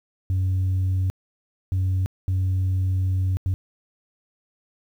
sine tone bursts at uneven times, 93.5 Hz, F#2, 19 cents sharp, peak -17 dBFS, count 4, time 0.3-1.1 / 1.72-2.06 / 2.28-3.37 / 3.46-3.54 s, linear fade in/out 0 ms, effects tanh soft clip ceiling -18 dBFS + 9-bit

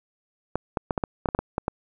clicks, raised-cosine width 1 ms, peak -10 dBFS, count 11, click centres 0.556 / 0.772 / 0.908 / 0.978 / 1.038 / 1.258 / 1.288 / 1.349 / 1.39 / 1.581 / 1.681 s, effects none

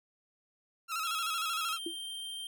sawtooth tone with vibrato, 1318.5 Hz, E6, in tune, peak -29 dBFS, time 0.88-1.79 s, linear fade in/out 50 ms, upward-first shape square, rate 13 Hz, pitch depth 58 cents each way
square tone with pitch glide, 3322 to 3157 Hz, G#7 to G7, 0 to +12 cents, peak -39 dBFS, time 1.05-2.47 s, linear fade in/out 2 ms, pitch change -88 cents, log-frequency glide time 1.6-1.8 s
sine tone with exponential decay, 336.6 Hz, E4, 36 cents sharp, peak -31 dBFS, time 1.86-1.97 s, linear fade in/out 5 ms, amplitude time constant 23 ms
effects none

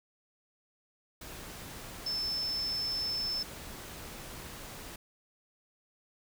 sine tone in noise, 5274 Hz, E8, in tune, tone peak -31 dBFS, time 2.06-3.43 s, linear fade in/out 5 ms, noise pink, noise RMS -45 dBFS, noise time 1.21-4.96 s, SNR +11 dB, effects none

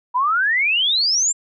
sine exponential sweep, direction up, 956 to 7540 Hz, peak -15 dBFS, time 0.14-1.33 s, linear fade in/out 20 ms, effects none

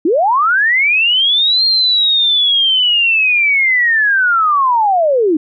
sine linear two-way sweep, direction up then down, 290 to 4234 to 290 Hz, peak -9 dBFS, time 0.05-5.37 s, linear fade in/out 5 ms, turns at 1.65 s, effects none

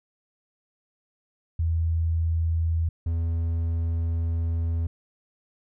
sine / triangle tone pair in turn, 82.3 / 83.06 Hz, E2 / E2, -2 / +14 cents, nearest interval unison, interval 16 cents, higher second, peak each -21 dBFS, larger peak neither, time 1.59-2.89 / 3.06-4.87 s, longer second, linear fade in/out 5 ms, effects none

